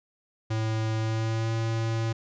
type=tone with pitch glide; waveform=square; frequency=110.5 to 113.21 Hz; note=A2 to A2; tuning=+8 to +50 cents; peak=-26 dBFS; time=0.5-2.13 s; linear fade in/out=10 ms; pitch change=+42 cents; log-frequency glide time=0.98-1.53 s; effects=resampled to 16000 Hz